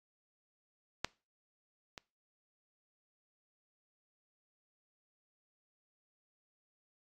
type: clicks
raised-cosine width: 0.2 ms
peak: -14 / -27 dBFS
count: 2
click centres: 1.046 / 1.978 s
effects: noise-tail reverb RT60 0.3 s tail -23 dB re dry + AAC 48 kbps